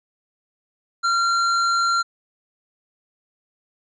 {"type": "tone", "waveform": "square", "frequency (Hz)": 1376, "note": "F6", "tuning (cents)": -26, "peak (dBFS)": -18, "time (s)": [1.03, 2.03], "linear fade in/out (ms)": 20, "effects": ["resampled to 16000 Hz"]}